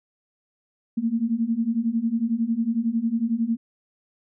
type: beating tone pair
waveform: sine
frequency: 223 / 234 Hz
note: A3 / A#3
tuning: +23 / +7 cents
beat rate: 11 Hz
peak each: -25 / -23 dBFS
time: 0.97-3.57 s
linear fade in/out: 10 ms
effects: none